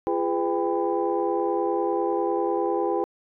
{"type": "tone cluster", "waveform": "sine", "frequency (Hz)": [342.7, 412.6, 503, 795, 1002], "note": ["F4", "G#4", "B4", "G5", "B5"], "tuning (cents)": [-33, -11, 32, 24, 25], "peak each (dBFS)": [-26, -27, -28, -28, -34], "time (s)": [0.07, 3.04], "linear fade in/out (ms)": 0, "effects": ["tanh soft clip ceiling -11 dBFS"]}